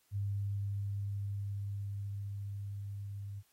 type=tone with level ramp; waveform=sine; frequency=100.4 Hz; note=G2; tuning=42 cents sharp; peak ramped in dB=-32 to -40 dBFS; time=0.11-3.43 s; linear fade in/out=50 ms; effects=white hiss -72 dBFS RMS until 3.52 s + AAC 48 kbps